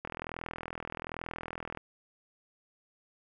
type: click train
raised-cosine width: 0.5 ms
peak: -22 dBFS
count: 72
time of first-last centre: 0.05-1.773 s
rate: 41.2 Hz
effects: none